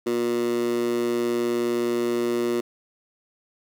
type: tone with high-pass filter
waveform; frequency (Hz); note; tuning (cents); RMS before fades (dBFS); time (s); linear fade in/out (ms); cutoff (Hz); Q
15% pulse; 119.3; A#2; +41; -24; 0.06-2.61; 10; 310; 4.7
effects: none